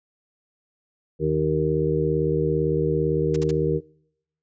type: harmonic tone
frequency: 77.78 Hz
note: D#2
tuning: in tune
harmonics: 1 / 2 / 4 / 5 / 6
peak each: -32 / -24 / -29 / -25 / -24 dBFS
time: 1.19-3.81 s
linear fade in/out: 50 ms
type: noise bursts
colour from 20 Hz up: white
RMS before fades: -34 dBFS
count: 3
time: 3.34-3.511 s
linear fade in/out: 5 ms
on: 23 ms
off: 51 ms
effects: noise-tail reverb RT60 0.8 s tail -25 dB re dry + resampled to 16000 Hz